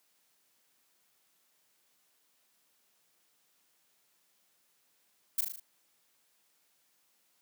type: noise with echo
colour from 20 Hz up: violet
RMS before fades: -28 dBFS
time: 5.38-5.41 s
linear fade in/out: 5 ms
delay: 38 ms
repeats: 5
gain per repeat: -4 dB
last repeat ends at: 5.6 s
effects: white hiss -72 dBFS RMS until 7.41 s + high-pass 150 Hz 12 dB/octave